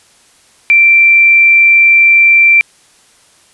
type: tone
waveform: sine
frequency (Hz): 2351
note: D7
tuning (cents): +1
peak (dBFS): -3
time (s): 0.7-2.61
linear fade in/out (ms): 0
effects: white hiss -47 dBFS RMS until 3.53 s + resampled to 24000 Hz